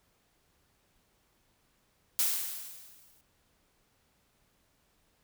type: noise with exponential decay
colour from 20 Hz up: blue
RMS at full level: -26 dBFS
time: 2.19-3.21 s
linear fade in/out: 0 ms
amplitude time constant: 220 ms
effects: pink hiss -71 dBFS RMS until 5.23 s